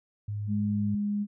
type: tone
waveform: sine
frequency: 103.83 Hz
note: G#2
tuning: in tune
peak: -30 dBFS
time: 0.28-0.95 s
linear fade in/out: 5 ms
type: tone with pitch glide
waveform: sine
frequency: 207.1 to 205.6 Hz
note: G#3 to G#3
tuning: -5 to -17 cents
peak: -26 dBFS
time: 0.47-1.27 s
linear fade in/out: 50 ms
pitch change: -12 cents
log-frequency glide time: 0.7-0.87 s
effects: none